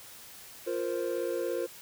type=chord; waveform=triangle; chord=F suspended fourth; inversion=none; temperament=equal; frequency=349.2 / 466.2 / 523.3 Hz; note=F4 / Bb4 / C5; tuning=0 / 0 / 0 cents; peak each=-32 dBFS; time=0.66-1.67 s; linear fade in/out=20 ms; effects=white hiss -49 dBFS RMS until 1.81 s